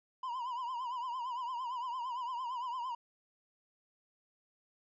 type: tone with vibrato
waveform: triangle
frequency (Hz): 987.8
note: B5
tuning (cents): 0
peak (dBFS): -34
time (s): 0.23-2.95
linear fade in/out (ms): 5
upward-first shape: triangle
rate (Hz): 8.8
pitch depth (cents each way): 120
effects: resampled to 16000 Hz